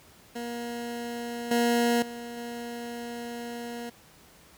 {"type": "tone with level steps", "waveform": "20% pulse", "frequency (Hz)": 237.1, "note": "A#3", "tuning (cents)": 30, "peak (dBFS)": [-28, -17, -32, -30], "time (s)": [0.35, 3.9], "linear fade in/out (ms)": 10, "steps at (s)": [1.51, 2.02, 2.37], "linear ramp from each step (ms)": 2, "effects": ["pink hiss -55 dBFS RMS until 4.57 s", "high-pass 60 Hz 12 dB/octave"]}